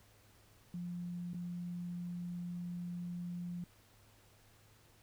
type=tone with dropouts; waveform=sine; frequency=175.4 Hz; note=F3; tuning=8 cents sharp; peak=-39 dBFS; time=0.74-3.64 s; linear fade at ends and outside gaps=2 ms; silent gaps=1.334-1.344 s; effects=added 104 Hz sine -67 dBFS peak until 5.02 s + pink hiss -66 dBFS RMS until 5.02 s